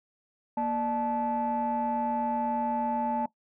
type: tone cluster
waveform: sine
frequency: 235.8 / 598 / 871 Hz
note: A#3 / D5 / A5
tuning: +20 / +31 / -18 cents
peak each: -30 / -34 / -27 dBFS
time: 0.57-3.26 s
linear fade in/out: 5 ms
effects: noise-tail reverb RT60 0.1 s tail -18 dB re dry + tanh soft clip ceiling -21 dBFS